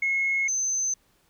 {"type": "tone pair in turn", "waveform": "sine", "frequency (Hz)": [2171, 6178], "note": ["C#7", "G8"], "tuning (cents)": [-37, -26], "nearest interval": "octave + tritone", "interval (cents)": 1811, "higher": "second", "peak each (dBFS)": [-21, -23], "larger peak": "first", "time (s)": [[0.02, 0.48], [0.48, 0.94]], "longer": "neither", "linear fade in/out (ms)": 5, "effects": ["tanh soft clip ceiling -17 dBFS", "pink hiss -65 dBFS RMS until 1.29 s"]}